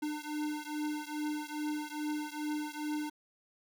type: beating tone pair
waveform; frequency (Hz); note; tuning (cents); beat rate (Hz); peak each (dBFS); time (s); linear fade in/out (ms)
square; 300 / 302.4; D4 / D#4; +37 / -49; 2.4; -38 / -39; 0.02-3.1; 10
effects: none